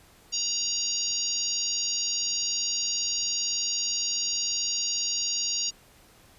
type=harmonic tone with a mistuned harmonic; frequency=941 Hz; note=A#5; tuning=16 cents sharp; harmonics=3 / 4 / 5 / 6 / 7; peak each=-36 / -40 / -30 / -33 / -30 dBFS; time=0.32-5.71 s; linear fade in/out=20 ms; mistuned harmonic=7; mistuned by=+27 cents; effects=pink hiss -56 dBFS RMS until 6.38 s + resampled to 32000 Hz